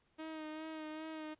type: tone with vibrato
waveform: sawtooth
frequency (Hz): 313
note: D#4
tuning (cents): +10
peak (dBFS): -39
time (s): 0.18-1.35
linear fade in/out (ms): 20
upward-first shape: sine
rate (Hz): 2.5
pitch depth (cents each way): 28
effects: pink hiss -75 dBFS RMS until 1.39 s + resampled to 8000 Hz